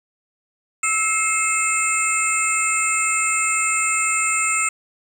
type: tone cluster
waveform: sine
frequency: 1310 / 2132 / 2618 / 7270 / 8150 Hz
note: E6 / C7 / E7 / A#8 / C9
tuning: -11 / +32 / -13 / -44 / -47 cents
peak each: -24 dBFS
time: 0.83-4.69 s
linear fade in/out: 5 ms
effects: 7-bit